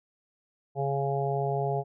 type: harmonic tone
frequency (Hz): 138.8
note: C#3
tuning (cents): +3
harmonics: 1 / 3 / 4 / 5 / 6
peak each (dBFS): -30 / -31 / -37 / -31 / -36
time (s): 0.75-1.84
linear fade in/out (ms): 50
effects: none